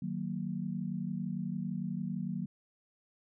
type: chord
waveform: sine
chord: D# minor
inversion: none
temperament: just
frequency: 155.56 / 186.68 / 233.3 Hz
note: D#3 / F#3 / A#3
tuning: 0 / +16 / +2 cents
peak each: -39 / -36 / -39 dBFS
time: 0.02-2.46 s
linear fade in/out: 5 ms
effects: none